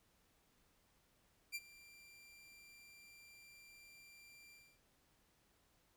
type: tone with ADSR envelope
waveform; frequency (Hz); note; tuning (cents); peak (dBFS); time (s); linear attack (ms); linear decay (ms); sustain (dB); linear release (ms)
sawtooth; 2368; D7; +14; -36; 1.52-4.8; 32; 41; -20; 280
effects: pink hiss -75 dBFS RMS until 5.96 s